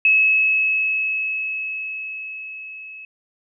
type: tone with level ramp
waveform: sine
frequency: 2581 Hz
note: E7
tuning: 37 cents flat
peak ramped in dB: -11 to -35 dBFS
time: 0.05-3.05 s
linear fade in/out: 2 ms
effects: none